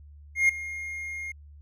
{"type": "tone with ADSR envelope", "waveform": "triangle", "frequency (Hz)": 2134, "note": "C7", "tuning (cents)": 34, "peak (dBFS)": -14, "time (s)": [0.35, 1.32], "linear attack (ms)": 140, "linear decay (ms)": 6, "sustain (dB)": -17, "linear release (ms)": 6, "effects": ["added 73 Hz sine -46 dBFS peak until 1.61 s"]}